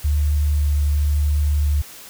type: tone with vibrato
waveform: sine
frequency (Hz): 73.42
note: D2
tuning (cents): 0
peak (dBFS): -15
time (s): 0.04-1.82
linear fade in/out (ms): 10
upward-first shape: sine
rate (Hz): 0.95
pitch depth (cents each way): 10
effects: white hiss -40 dBFS RMS until 2.09 s